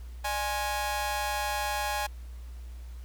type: tone with amplitude modulation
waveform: sawtooth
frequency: 830 Hz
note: G#5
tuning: 1 cent flat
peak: -21 dBFS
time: 0.24-2.07 s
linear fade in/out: 10 ms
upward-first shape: sine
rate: 232 Hz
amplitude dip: 90%
effects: added 60 Hz sine -39 dBFS peak until 3.04 s + pink hiss -59 dBFS RMS until 3.04 s